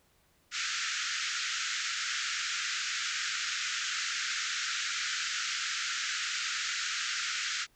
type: band-pass noise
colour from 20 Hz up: pink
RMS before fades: -34 dBFS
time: 0.51-7.67 s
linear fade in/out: 50 ms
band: 1300 to 7400 Hz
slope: 96 dB/octave
effects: pink hiss -68 dBFS RMS until 7.75 s